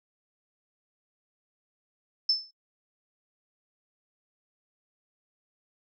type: tone with exponential decay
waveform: sine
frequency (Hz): 5274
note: E8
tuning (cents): 0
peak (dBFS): -18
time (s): 2.29-2.51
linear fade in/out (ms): 5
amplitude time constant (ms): 47
effects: noise-tail reverb RT60 0.1 s tail -24 dB re dry